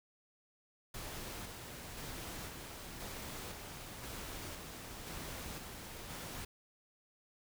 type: noise with tremolo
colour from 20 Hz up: pink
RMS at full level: -45 dBFS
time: 0.94-6.45 s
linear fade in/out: 5 ms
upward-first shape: square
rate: 0.97 Hz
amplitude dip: 30%
effects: none